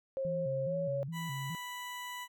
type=tone with pitch glide; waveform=sine; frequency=536 to 557.8 Hz; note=C5 to C#5; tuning=+42 to +11 cents; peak=-32 dBFS; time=0.17-1.03 s; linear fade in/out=0 ms; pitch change=+69 cents; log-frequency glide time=0.67-0.75 s
type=tone with vibrato; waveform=sine; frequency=150 Hz; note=D3; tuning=37 cents sharp; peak=-37 dBFS; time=0.25-1.55 s; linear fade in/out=0 ms; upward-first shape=square; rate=2.4 Hz; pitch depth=170 cents each way
type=tone; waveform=20% pulse; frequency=987.8 Hz; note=B5; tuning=in tune; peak=-35 dBFS; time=1.12-2.28 s; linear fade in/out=50 ms
effects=none

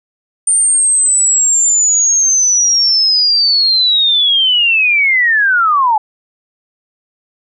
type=linear sweep; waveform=sine; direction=down; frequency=8980 to 830.6 Hz; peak=-8 dBFS; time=0.47-5.98 s; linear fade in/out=5 ms; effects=none

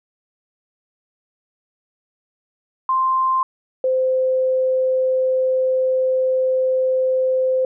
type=tone pair in turn; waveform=sine; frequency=1046.5 / 517.8 Hz; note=C6 / C5; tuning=0 / -18 cents; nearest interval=octave; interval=1218 cents; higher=first; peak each=-15 dBFS; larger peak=neither; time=2.89-3.43 / 3.84-7.65 s; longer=second; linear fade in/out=2 ms; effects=none

